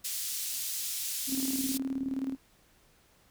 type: band-pass noise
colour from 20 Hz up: white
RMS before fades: -35 dBFS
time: 0.04-1.78 s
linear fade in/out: 10 ms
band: 3800 to 15000 Hz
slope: 12 dB/octave
type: tone with tremolo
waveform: sine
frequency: 267.3 Hz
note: C4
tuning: 37 cents sharp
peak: -28 dBFS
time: 1.27-2.37 s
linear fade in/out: 50 ms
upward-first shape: square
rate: 19 Hz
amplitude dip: 60%
effects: pink hiss -64 dBFS RMS until 3.3 s